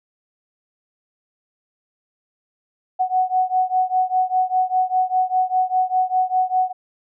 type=beating tone pair; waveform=sine; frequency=740 / 745 Hz; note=F#5 / F#5; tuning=0 / +12 cents; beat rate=5 Hz; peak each=-19 / -20 dBFS; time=2.99-6.73 s; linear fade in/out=20 ms; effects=none